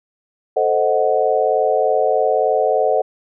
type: chord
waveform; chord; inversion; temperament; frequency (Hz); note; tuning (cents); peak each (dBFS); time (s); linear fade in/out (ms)
sine; A diminished seventh; none; equal; 440 / 523.3 / 622.3 / 740; A4 / C5 / Eb5 / Gb5; 0 / 0 / 0 / 0; -19; 0.56-3.02; 10
effects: none